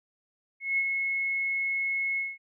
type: tone with ADSR envelope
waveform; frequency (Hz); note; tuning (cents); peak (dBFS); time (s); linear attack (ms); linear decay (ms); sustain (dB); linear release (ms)
sine; 2180; C#7; -29; -22; 0.6-2.38; 180; 50; -4; 200
effects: none